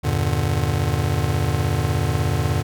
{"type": "chord", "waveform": "square", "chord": "E half-diminished seventh", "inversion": "none", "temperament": "just", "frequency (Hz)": [82.41, 98.89, 118.67, 148.33], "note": ["E2", "G2", "Bb2", "D3"], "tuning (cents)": [0, 16, 31, 18], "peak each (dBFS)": -25, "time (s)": [0.03, 2.63], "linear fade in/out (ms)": 20, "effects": []}